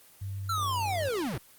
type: tone with pitch glide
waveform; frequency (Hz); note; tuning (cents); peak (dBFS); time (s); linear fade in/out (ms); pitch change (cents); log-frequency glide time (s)
sine; 98 to 96.48; G2 to G2; 0 to -27; -33; 0.21-1.09; 10; -27; 0.36-0.75
type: linear sweep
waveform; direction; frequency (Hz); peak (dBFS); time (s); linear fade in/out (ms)
square; down; 1374 to 93.2; -29; 0.49-1.38; 5
type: click train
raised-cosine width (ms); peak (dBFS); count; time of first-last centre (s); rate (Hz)
1; -33; 43; 0.58-1.27; 60.9
effects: white hiss -56 dBFS RMS until 1.58 s + Opus 24 kbps